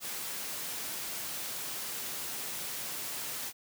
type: noise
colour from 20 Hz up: white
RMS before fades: -38 dBFS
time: 0-3.53 s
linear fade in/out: 50 ms
effects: high-pass 100 Hz 12 dB/octave